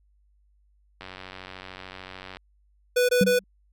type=click train; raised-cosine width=0.3 ms; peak=-23 dBFS; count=128; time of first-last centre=1.01-2.37 s; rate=93.4 Hz
type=tone bursts; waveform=square; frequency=493.9 Hz; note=B4; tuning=in tune; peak=-19 dBFS; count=3; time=2.96-3.392 s; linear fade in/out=10 ms; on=130 ms; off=21 ms
type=tone with exponential decay; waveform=sine; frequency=192.1 Hz; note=G3; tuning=35 cents flat; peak=-15 dBFS; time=3.21-3.44 s; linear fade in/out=2 ms; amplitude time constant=49 ms
effects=added 50 Hz sine -60 dBFS peak until 3.72 s

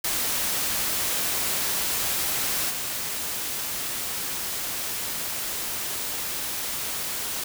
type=noise with level steps; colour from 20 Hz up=white; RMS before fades=-26 / -30 dBFS; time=0.04-7.44 s; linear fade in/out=5 ms; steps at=2.69 s; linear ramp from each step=20 ms; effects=none

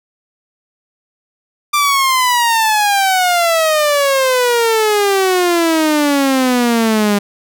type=exponential sweep; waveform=sawtooth; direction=down; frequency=1188 to 201.2 Hz; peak=-7 dBFS; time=1.73-7.19 s; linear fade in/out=10 ms; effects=none

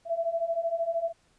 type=beating tone pair; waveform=sine; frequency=659.3 / 672.3 Hz; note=E5 / E5; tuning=0 / +34 cents; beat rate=13 Hz; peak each=-31 / -28 dBFS; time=0.05-1.13 s; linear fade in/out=50 ms; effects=pink hiss -66 dBFS RMS until 1.38 s + resampled to 22050 Hz

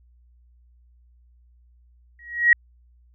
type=tone with exponential growth; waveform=sine; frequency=1900 Hz; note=A#6; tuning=33 cents sharp; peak=-8 dBFS; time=2.19-2.53 s; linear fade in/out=2 ms; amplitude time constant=73 ms; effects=added 60 Hz sine -53 dBFS peak until 3.14 s

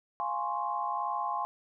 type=chord; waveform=sine; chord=Db major seventh; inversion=first; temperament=equal; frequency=698.5 / 830.6 / 1046.5 / 1108.7 Hz; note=F5 / Ab5 / C6 / Db6; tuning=0 / 0 / 0 / 0 cents; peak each=-38 / -34 / -33 / -39 dBFS; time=0.2-1.45 s; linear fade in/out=0 ms; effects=none

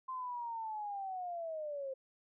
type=linear sweep; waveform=sine; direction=down; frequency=1046.5 to 523.3 Hz; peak=-38 dBFS; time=0.08-1.94 s; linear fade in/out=10 ms; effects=none

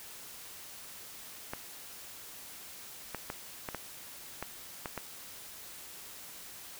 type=clicks; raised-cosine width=0.5 ms; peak=-21 dBFS; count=8; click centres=1.535 / 3.147 / 3.301 / 3.688 / 3.747 / 4.426 / 4.858 / 4.977 s; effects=white hiss -48 dBFS RMS until 6.79 s

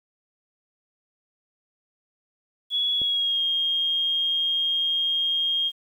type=tone with pitch glide; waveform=sine; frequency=3369 to 3234 Hz; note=G#7 to G#7; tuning=+24 to -47 cents; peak=-21 dBFS; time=2.7-5.72 s; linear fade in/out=50 ms; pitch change=-71 cents; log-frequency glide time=2.95-3.41 s
type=click; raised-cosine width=2 ms; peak=-25 dBFS; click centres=3.017 s
effects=9-bit

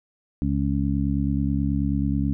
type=harmonic tone; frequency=69.3 Hz; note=C#2; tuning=in tune; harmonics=1 / 2 / 3 / 4; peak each=-26 / -26 / -26 / -26 dBFS; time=0.42-2.33 s; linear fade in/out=0 ms; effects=none

